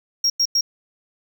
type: tone bursts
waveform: triangle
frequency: 5588 Hz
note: F8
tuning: in tune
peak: -14 dBFS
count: 3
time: 0.24-0.61 s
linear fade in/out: 5 ms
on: 60 ms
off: 95 ms
effects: none